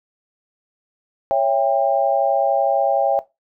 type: chord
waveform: sine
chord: C# diminished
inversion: none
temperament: just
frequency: 554.4 / 665.2 / 798.3 Hz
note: C#5 / E5 / G5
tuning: 0 / +16 / +31 cents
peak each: -19 dBFS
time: 1.31-3.19 s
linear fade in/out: 0 ms
effects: noise-tail reverb RT60 0.2 s tail -17 dB re dry